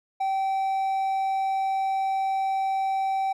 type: tone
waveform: triangle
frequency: 773 Hz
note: G5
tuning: 24 cents flat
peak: -21 dBFS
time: 0.2-3.33 s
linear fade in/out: 10 ms
effects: none